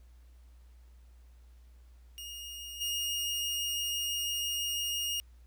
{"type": "tone with level steps", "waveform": "sawtooth", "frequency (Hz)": 2851, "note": "F7", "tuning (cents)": 35, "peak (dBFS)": [-38, -28], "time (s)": [2.18, 5.2], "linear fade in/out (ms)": 0, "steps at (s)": 2.8, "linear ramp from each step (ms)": 20, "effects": ["added 60 Hz sine -53 dBFS peak until 5.46 s", "pink hiss -71 dBFS RMS until 5.46 s"]}